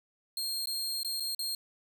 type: tone with dropouts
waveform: sawtooth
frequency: 4221 Hz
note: C8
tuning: 14 cents sharp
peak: -29 dBFS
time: 0.37-1.55 s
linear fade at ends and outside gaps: 2 ms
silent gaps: 0.658-0.671 / 1.032-1.047 / 1.199-1.204 / 1.349-1.391 s
effects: 10-bit